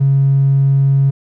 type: tone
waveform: triangle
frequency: 137.4 Hz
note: C#3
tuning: 15 cents flat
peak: -5 dBFS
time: 0-1.11 s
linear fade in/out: 20 ms
effects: tanh soft clip ceiling -6 dBFS